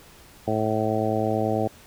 harmonic tone, 109 Hz, A2, 16 cents flat, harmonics 1 / 2 / 3 / 4 / 5 / 6 / 7, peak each -29 / -29 / -29 / -29 / -29 / -29 / -29 dBFS, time 0.47-1.68 s, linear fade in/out 10 ms, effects pink hiss -50 dBFS RMS until 1.86 s

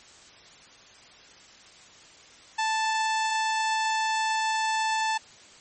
sawtooth tone, 880 Hz, A5, in tune, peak -20 dBFS, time 2.58-5.18 s, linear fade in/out 10 ms, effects white hiss -51 dBFS RMS until 5.6 s + MP3 32 kbps

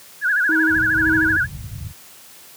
sine tone with vibrato, 1568 Hz, G6, in tune, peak -15 dBFS, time 0.21-1.47 s, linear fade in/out 50 ms, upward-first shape sine, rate 13 Hz, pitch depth 150 cents each way
triangle tone with tremolo, 317.9 Hz, D#4, 37 cents sharp, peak -16 dBFS, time 0.49-1.37 s, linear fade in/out 2 ms, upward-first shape sine, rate 1.9 Hz, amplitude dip 70%
pink low-pass noise, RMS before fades -26 dBFS, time 0.68-1.93 s, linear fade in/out 50 ms, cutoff 130 Hz, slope 24 dB/octave
effects white hiss -44 dBFS RMS until 2.56 s + high-pass 80 Hz 12 dB/octave

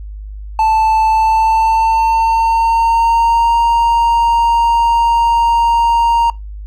triangle tone with pitch glide, 880 to 931.8 Hz, A5 to A#5, 0 to -1 cents, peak -7 dBFS, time 0.59-6.3 s, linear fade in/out 2 ms, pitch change +99 cents, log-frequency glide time 1.09-3.56 s, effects noise-tail reverb RT60 0.2 s tail -23 dB re dry + added 51 Hz sine -25 dBFS peak until 6.66 s

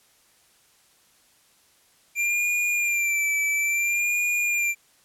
square tone with vibrato, 2371 Hz, D7, 16 cents sharp, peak -22 dBFS, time 2.15-4.75 s, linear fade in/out 50 ms, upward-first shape sine, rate 0.59 Hz, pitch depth 45 cents each way, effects white hiss -60 dBFS RMS until 5.04 s + low-pass 12000 Hz 12 dB/octave

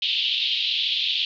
pink band-pass noise, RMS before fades -24 dBFS, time 0.02-1.25 s, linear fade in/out 2 ms, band 2900 to 3900 Hz, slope 48 dB/octave, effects none

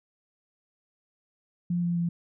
sine tone with pitch steps, 174.61 / 172.8 / 171.02 Hz, F3 / F3 / F3, 0 / -18 / -36 cents, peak -24 dBFS, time 1.7-2.09 s, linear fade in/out 5 ms, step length 130 ms, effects none

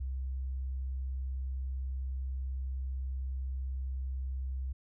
sine tone, 65.41 Hz, C2, in tune, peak -33 dBFS, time 0-4.73 s, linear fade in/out 10 ms, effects none

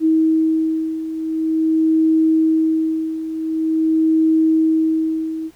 sine beating tone pair, 318.8 / 319.26 Hz, D#4 / D#4, +42 / +45 cents, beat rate 0.46 Hz, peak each -20 / -15 dBFS, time 0-5.51 s, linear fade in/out 50 ms, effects pink hiss -53 dBFS RMS until 5.55 s

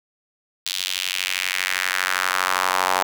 sawtooth tone with high-pass filter sweep, 92.5 Hz, F#2, in tune, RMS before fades -23 dBFS, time 0.66-3.03 s, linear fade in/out 0 ms, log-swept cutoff 3700 to 850 Hz, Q 2.1, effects none

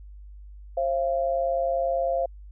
sine tone pair together, 534 / 684 Hz, C5 / F5, +35 / -36 cents, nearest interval major third, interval 429 cents, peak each -25 dBFS, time 0.77-2.26 s, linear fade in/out 5 ms, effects added 50 Hz sine -41 dBFS peak until 2.51 s

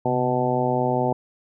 harmonic tone with a mistuned harmonic, 124.9 Hz, B2, 20 cents sharp, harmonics 1 / 2 / 3 / 4 / 5 / 6 / 7, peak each -27 / -27 / -27 / -27 / -27 / -27 / -27 dBFS, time 0.05-1.13 s, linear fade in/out 5 ms, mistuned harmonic 1, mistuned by +88 cents, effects none

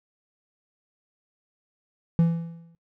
triangle tone with exponential decay, 167.1 Hz, E3, 24 cents sharp, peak -12 dBFS, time 2.19-2.75 s, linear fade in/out 0 ms, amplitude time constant 120 ms, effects noise-tail reverb RT60 0.1 s tail -24 dB re dry

